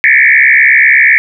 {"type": "tone with frequency modulation", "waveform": "sine", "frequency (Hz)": 2021, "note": "B6", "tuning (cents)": 39, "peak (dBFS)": -3, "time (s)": [0.04, 1.18], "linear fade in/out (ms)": 0, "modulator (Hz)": 67.9, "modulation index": 4.3, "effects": []}